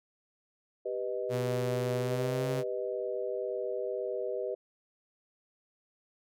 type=chord; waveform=sine; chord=G augmented; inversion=none; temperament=equal; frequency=392 / 493.9 / 622.3 Hz; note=G4 / B4 / D#5; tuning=0 / 0 / 0 cents; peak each=-36 / -35 / -37 dBFS; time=0.85-4.55 s; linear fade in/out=10 ms
type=tone with pitch glide; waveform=sawtooth; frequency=123.47 to 134.64 Hz; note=B2 to C3; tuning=0 to +50 cents; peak=-28 dBFS; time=1.29-2.64 s; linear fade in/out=50 ms; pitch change=+150 cents; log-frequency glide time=2-2.49 s
effects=none